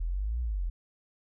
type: exponential two-way sweep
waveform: sine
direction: up then down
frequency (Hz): 39.56 to 61.74 to 39.56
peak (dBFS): -28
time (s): 0-0.7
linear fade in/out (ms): 10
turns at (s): 0.41
effects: none